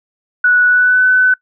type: tone with pitch glide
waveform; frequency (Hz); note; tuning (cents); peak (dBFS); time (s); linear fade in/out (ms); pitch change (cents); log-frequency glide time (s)
sine; 1473 to 1506.6; F#6 to F#6; -8 to +31; -7; 0.44-1.34; 5; +39; 0.67-1.05
effects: noise-tail reverb RT60 0.1 s tail -23 dB re dry